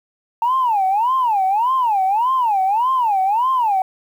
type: tone with vibrato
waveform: sine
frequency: 892 Hz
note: A5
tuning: 23 cents sharp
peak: -13 dBFS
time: 0.42-3.82 s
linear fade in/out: 2 ms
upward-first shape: sine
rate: 1.7 Hz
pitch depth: 290 cents each way
effects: tanh soft clip ceiling -10 dBFS + 8-bit